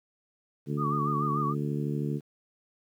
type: harmonic tone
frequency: 72.8 Hz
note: D2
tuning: 15 cents flat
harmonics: 2 / 3 / 4 / 5 / 6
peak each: -30 / -34 / -36 / -38 / -40 dBFS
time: 0.66-2.21 s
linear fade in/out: 50 ms
type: tone with vibrato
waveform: sine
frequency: 1174.7 Hz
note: D6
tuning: in tune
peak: -28 dBFS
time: 0.77-1.55 s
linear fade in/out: 50 ms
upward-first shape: sine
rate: 6.8 Hz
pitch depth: 94 cents each way
effects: 10-bit